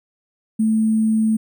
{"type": "tone with sample-and-hold", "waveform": "sine", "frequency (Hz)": 220, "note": "A3", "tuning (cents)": 0, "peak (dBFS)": -14, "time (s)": [0.59, 1.37], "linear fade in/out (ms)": 10, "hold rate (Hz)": 8820, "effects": []}